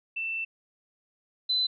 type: tone pair in turn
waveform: sine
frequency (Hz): 2671 / 4025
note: E7 / B7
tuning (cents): +22 / +32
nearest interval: perfect fifth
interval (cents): 710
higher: second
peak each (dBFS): -29 / -23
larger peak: second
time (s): 0.16-0.45 / 1.49-1.67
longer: first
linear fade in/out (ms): 10
effects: none